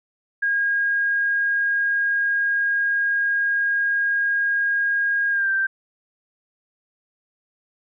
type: tone with pitch glide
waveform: sine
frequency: 1629 to 1569.9 Hz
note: G#6 to G6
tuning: -34 to +2 cents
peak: -18 dBFS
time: 0.42-5.67 s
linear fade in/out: 10 ms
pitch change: -64 cents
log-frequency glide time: 5.31-5.51 s
effects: none